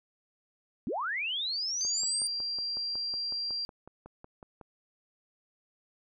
sine linear sweep, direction up, 177.7 to 9040 Hz, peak -30 dBFS, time 0.87-2.27 s, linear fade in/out 0 ms
sine tone, 4741 Hz, D8, 16 cents sharp, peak -31 dBFS, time 1.81-3.65 s, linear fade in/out 0 ms
click train, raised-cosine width 1 ms, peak -33 dBFS, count 16, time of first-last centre 1.85-4.612 s, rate 5.43 Hz
effects none

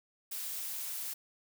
blue noise, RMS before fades -39 dBFS, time 0.31-1.14 s, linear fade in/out 10 ms, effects none

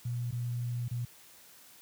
sine tone with dropouts, 120.8 Hz, B2, 38 cents flat, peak -31 dBFS, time 0.05-1.05 s, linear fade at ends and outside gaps 5 ms, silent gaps 0.309-0.324 / 0.881-0.91 s, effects white hiss -56 dBFS RMS until 1.81 s + high-pass 60 Hz 12 dB/octave

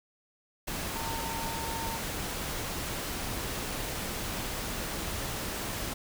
sine tone in noise, 910 Hz, A#5, 42 cents flat, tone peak -37 dBFS, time 0.95-1.98 s, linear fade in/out 10 ms, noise pink, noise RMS -35 dBFS, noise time 0.67-5.94 s, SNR -5 dB, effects none

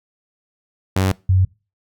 sawtooth / sine tone pair in turn, 94.7 / 93.4 Hz, F#2 / F#2, +41 / +17 cents, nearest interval unison, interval 24 cents, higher first, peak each -11 dBFS, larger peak neither, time 0.96-1.12 / 1.29-1.45 s, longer neither, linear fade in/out 5 ms, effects noise-tail reverb RT60 0.3 s tail -23 dB re dry

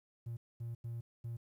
triangle tone bursts at uneven times, 117 Hz, A#2, 7 cents sharp, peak -36 dBFS, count 4, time 0.26-0.37 / 0.6-0.75 / 0.84-1.01 / 1.24-1.37 s, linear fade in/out 10 ms, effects tanh soft clip ceiling -34 dBFS + 12-bit

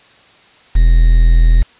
triangle tone with quantisation, 41.2 Hz, E1, in tune, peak -3 dBFS, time 0.75-1.63 s, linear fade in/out 10 ms, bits 5, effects white hiss -46 dBFS RMS until 1.79 s + resampled to 8000 Hz

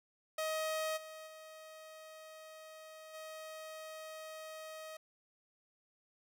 sawtooth tone with level steps, 630 Hz, D#5, 21 cents sharp, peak -31 / -44 / -47 / -42 dBFS, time 0.38-4.97 s, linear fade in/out 5 ms, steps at 0.96 / 1.26 / 3.13 s, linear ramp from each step 20 ms, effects none

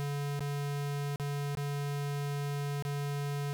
square tone with dropouts, 143.1 Hz, D3, 45 cents flat, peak -33 dBFS, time 0-3.53 s, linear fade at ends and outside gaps 0 ms, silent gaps 0.394-0.406 / 1.159-1.198 / 1.551-1.572 / 2.824-2.851 s, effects 12-bit

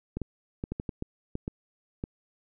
clicks, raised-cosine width 3 ms, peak -19 dBFS, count 10, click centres 0.17 / 0.217 / 0.639 / 0.72 / 0.799 / 0.892 / 1.024 / 1.354 / 1.479 / 2.039 s, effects none

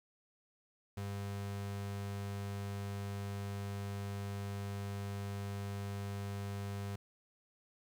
35% pulse tone, 100 Hz, G2, 35 cents sharp, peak -37 dBFS, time 0.97-6.96 s, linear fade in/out 5 ms, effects 11-bit

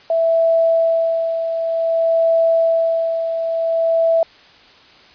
sine tone with tremolo, 659.3 Hz, E5, in tune, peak -11 dBFS, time 0.1-4.23 s, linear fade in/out 2 ms, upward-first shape sine, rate 0.54 Hz, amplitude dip 55%, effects white hiss -46 dBFS RMS until 5.14 s + resampled to 11025 Hz

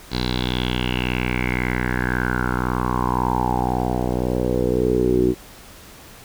10% pulse tone with low-pass filter sweep, 61.9 Hz, B1, 5 cents sharp, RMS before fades -21 dBFS, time 0.1-5.35 s, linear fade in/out 50 ms, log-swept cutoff 4300 to 350 Hz, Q 6.2, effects pink hiss -43 dBFS RMS until 6.24 s

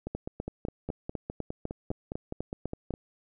two click trains, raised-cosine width 2 ms, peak -21 / -19 dBFS, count 15 / 12, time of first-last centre 0.07-2.939 / 0.15-2.907 s, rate 4.88 / 3.99 Hz, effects none

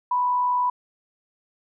sine tone with frequency modulation, 987.8 Hz, B5, in tune, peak -19 dBFS, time 0.11-0.7 s, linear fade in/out 5 ms, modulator 63.9 Hz, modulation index 0.25, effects none

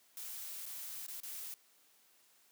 blue noise with dropouts, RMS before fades -45 dBFS, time 0.17-1.54 s, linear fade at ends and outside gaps 1 ms, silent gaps 0.657-0.662 / 1.065-1.082 / 1.202-1.233 s, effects white hiss -68 dBFS RMS until 2.51 s + high-pass 200 Hz 12 dB/octave

